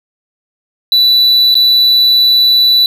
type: tone with dropouts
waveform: triangle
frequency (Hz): 3965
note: B7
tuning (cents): +6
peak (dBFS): -4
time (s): 0.92-2.86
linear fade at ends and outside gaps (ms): 1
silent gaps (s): 1.543-1.553
effects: none